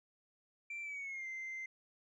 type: tone with pitch glide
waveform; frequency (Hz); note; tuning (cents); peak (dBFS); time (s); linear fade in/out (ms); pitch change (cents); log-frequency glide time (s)
sine; 2349 to 2081; D7 to C7; 0 to -10; -39; 0.7-1.66; 5; -210; 0.82-1.27
effects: tanh soft clip ceiling -39 dBFS